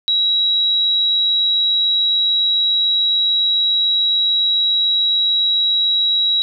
sine tone, 3871 Hz, B7, 35 cents flat, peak -13 dBFS, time 0.08-6.42 s, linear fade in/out 0 ms, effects none

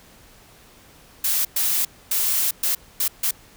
blue noise bursts at uneven times, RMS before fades -21 dBFS, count 6, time 1.24-1.45 / 1.56-1.85 / 2.11-2.51 / 2.63-2.75 / 3-3.08 / 3.23-3.31 s, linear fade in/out 5 ms, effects pink hiss -50 dBFS RMS until 3.56 s

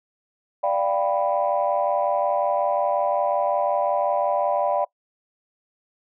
sine chord, G dominant seventh, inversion second, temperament equal, 587.3 / 698.5 / 784 / 987.8 Hz, D5 / F5 / G5 / B5, 0 / 0 / 0 / 0 cents, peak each -22 / -25 / -25 / -27 dBFS, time 0.63-4.85 s, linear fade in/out 10 ms, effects noise-tail reverb RT60 0.1 s tail -22 dB re dry + tanh soft clip ceiling -10 dBFS

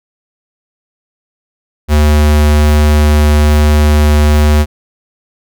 square tone, 74.9 Hz, D2, 35 cents sharp, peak -6 dBFS, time 1.88-4.66 s, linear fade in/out 50 ms, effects none

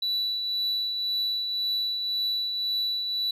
sine tone with tremolo, 3951 Hz, B7, in tune, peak -21 dBFS, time 0.02-3.31 s, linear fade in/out 5 ms, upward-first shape triangle, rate 1.9 Hz, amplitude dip 50%, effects tanh soft clip ceiling -23 dBFS

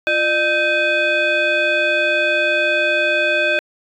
sine tone with frequency modulation, 1556 Hz, G6, 13 cents flat, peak -13 dBFS, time 0.07-3.59 s, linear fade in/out 0 ms, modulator 951 Hz, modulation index 1.4, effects tanh soft clip ceiling -9 dBFS

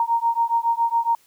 sine beating tone pair, 925 / 932.2 Hz, A#5 / A#5, -14 / 0 cents, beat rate 7.2 Hz, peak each -21 dBFS, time 0-1.15 s, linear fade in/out 2 ms, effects white hiss -58 dBFS RMS until 1.26 s

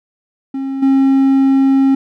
triangle tone with level steps, 269.8 Hz, C#4, 47 cents flat, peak -16 / -6 dBFS, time 0.54-1.95 s, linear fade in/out 5 ms, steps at 0.82 s, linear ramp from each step 10 ms, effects none

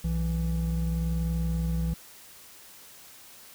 triangle tone pair together, 62 / 165.18 Hz, B1 / E3, +7 / +4 cents, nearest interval octave + perfect fourth, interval 1697 cents, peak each -26 dBFS, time 0.04-1.94 s, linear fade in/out 5 ms, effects white hiss -50 dBFS RMS until 3.54 s

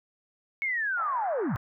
sine linear sweep, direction down, 2217 to 88.9 Hz, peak -26 dBFS, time 0.62-1.56 s, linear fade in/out 0 ms
pink band-pass noise, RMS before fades -40 dBFS, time 0.97-1.57 s, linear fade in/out 2 ms, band 680 to 1700 Hz, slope 48 dB/octave
effects none

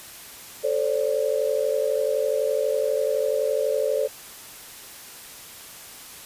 sine tone cluster, 439.1 / 528 / 580 Hz, A4 / C5 / D5, -4 / +16 / -22 cents, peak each -25 dBFS, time 0.63-4.08 s, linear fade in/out 20 ms, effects white hiss -42 dBFS RMS until 6.25 s + resampled to 32000 Hz

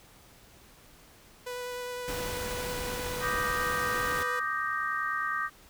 sawtooth tone with vibrato, 493.9 Hz, B4, in tune, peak -31 dBFS, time 1.46-4.4 s, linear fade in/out 10 ms, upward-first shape sine, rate 9.8 Hz, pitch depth 10 cents each way
pink noise, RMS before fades -37 dBFS, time 2.08-4.23 s, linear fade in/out 0 ms
sine chord, Eb major seventh, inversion third, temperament equal, 1174.7 / 1244.5 / 1568 / 1864.7 Hz, D6 / Eb6 / G6 / Bb6, 0 / 0 / 0 / 0 cents, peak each -34 dBFS, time 3.2-5.5 s, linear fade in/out 50 ms
effects pink hiss -56 dBFS RMS until 5.69 s

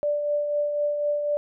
sine tone with tremolo, 587.3 Hz, D5, in tune, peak -20 dBFS, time 0.03-1.37 s, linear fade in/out 0 ms, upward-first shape triangle, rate 4 Hz, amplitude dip 45%, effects none

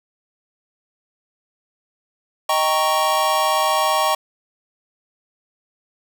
square chord, Eb dominant seventh, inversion none, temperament equal, 622.3 / 784 / 932.3 / 1108.7 Hz, Eb5 / G5 / Bb5 / Db6, 0 / 0 / 0 / 0 cents, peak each -23 / -23 / -24 / -21 dBFS, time 2.49-4.15 s, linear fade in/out 5 ms, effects none

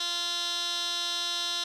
15% pulse tone with band-pass filter, 346.4 Hz, F4, 14 cents flat, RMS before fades -31 dBFS, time 0-1.64 s, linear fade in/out 5 ms, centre 4200 Hz, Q 3.7, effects none

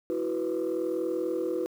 sine chord, E suspended second, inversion none, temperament equal, 329.6 / 370 / 493.9 Hz, E4 / F#4 / B4, 0 / 0 / 0 cents, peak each -30 dBFS, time 0.1-1.66 s, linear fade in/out 0 ms, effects tanh soft clip ceiling -22 dBFS + 9-bit

